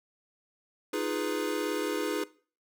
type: chord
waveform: square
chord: F half-diminished seventh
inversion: third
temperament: equal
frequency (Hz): 311.1 / 349.2 / 415.3 / 493.9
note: Eb4 / F4 / Ab4 / Cb5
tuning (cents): 0 / 0 / 0 / 0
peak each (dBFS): -35 / -37 / -34 / -36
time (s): 0.93-2.24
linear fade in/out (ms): 5
effects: noise-tail reverb RT60 0.4 s tail -19 dB re dry